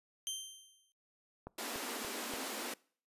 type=tone with exponential decay; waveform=20% pulse; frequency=3136 Hz; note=G7; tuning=in tune; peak=-30 dBFS; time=0.27-0.92 s; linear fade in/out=0 ms; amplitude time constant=140 ms
type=click train; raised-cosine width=1 ms; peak=-30 dBFS; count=4; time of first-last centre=1.47-2.337 s; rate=3.46 Hz
type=high-pass noise; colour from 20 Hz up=pink; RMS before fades=-41 dBFS; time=1.58-2.74 s; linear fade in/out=5 ms; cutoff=220 Hz; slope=96 dB/octave
effects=noise-tail reverb RT60 0.5 s tail -24 dB re dry + resampled to 32000 Hz